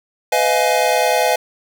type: chord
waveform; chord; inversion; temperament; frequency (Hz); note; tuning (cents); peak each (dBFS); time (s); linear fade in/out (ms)
square; F half-diminished seventh; second; just; 502.9 / 628.6 / 698.5 / 838.1; Cb5 / Eb5 / F5 / Ab5; +31 / +18 / 0 / +16; -20; 0.32-1.36; 5
effects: none